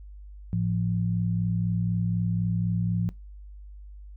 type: tone pair together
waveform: sine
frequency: 108.98 / 173 Hz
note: A2 / F3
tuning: -16 / -16 cents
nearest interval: minor sixth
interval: 800 cents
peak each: -26 dBFS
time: 0.53-3.09 s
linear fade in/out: 0 ms
effects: noise-tail reverb RT60 0.2 s tail -21 dB re dry + added 50 Hz sine -41 dBFS peak until 4.16 s